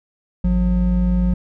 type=tone pair together; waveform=triangle; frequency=53.51 / 180 Hz; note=A1 / F#3; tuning=-48 / -47 cents; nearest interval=octave + major sixth; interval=2101 cents; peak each=-15 dBFS; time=0.44-1.34 s; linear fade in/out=5 ms; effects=none